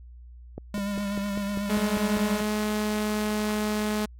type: click train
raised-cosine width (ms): 2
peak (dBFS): -21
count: 9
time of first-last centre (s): 0.58-2.17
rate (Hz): 5.03
type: tone with vibrato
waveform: square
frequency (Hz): 201.6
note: G3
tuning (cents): +49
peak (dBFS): -28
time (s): 0.74-2.41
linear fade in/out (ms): 2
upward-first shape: sine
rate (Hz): 8.1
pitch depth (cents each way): 32
type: tone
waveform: sawtooth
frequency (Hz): 211.9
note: G#3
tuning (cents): +35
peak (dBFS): -21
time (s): 1.69-4.06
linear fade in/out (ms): 10
effects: added 60 Hz sine -43 dBFS peak until 4.19 s + AAC 64 kbps